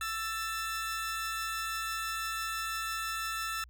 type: tone pair together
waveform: sawtooth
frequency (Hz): 1326 / 1770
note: E6 / A6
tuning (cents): +10 / +10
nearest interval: perfect fourth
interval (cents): 500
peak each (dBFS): -31 / -35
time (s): 0.01-3.64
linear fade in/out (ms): 2
effects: added 60 Hz sine -52 dBFS peak until 3.69 s